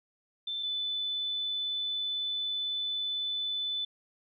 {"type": "tone pair in turn", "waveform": "sine", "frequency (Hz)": [3543, 3502], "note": ["A7", "A7"], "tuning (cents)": [11, -9], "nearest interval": "unison", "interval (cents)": 20, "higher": "first", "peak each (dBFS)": [-32, -30], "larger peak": "second", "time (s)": [[0.47, 0.63], [0.63, 3.85]], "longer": "second", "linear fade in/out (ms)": 5, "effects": []}